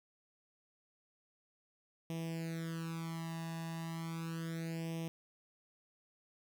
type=tone with flanger; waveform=sawtooth; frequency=164.5 Hz; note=E3; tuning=3 cents flat; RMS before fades=-41 dBFS; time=2.1-5.08 s; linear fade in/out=0 ms; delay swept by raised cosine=0.34 to 1.11 ms; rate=0.34 Hz; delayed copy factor=+0.9; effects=none